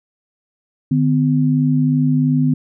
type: tone pair together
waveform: sine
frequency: 150.97 / 253.9 Hz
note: D3 / B3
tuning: +48 / +48 cents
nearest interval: major sixth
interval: 900 cents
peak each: -15 dBFS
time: 0.91-2.54 s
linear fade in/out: 5 ms
effects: none